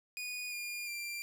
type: tone with pitch steps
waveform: sawtooth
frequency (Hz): 2466 / 2418 / 2371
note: D#7 / D7 / D7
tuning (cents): -16 / +50 / +16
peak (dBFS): -35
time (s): 0.17-1.22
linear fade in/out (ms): 0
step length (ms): 350
effects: none